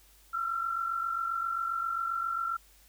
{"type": "tone pair together", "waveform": "sine", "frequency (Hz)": [1317, 1364.5], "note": ["E6", "F6"], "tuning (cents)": [-2, -41], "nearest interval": "minor second", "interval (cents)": 61, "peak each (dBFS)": [-37, -30], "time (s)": [0.33, 2.57], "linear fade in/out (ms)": 10, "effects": ["added 50 Hz sine -61 dBFS peak until 2.88 s", "white hiss -61 dBFS RMS until 2.88 s"]}